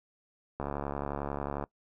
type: click train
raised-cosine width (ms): 1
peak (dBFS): -20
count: 75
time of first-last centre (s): 0.6-1.639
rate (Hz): 71.2
effects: noise-tail reverb RT60 0.1 s tail -22 dB re dry